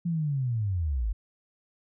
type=linear sweep; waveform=sine; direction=down; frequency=174.61 to 46.36 Hz; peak=-25 dBFS; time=0.05-1.13 s; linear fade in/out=10 ms; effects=none